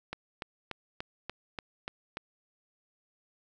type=click train; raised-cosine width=0.3 ms; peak=-20 dBFS; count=8; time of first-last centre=0.13-2.171 s; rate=3.43 Hz; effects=none